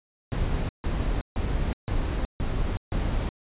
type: noise bursts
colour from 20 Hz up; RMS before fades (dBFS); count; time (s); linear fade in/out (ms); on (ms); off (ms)
brown; -26; 6; 0.32-3.29; 0; 370; 150
effects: resampled to 8000 Hz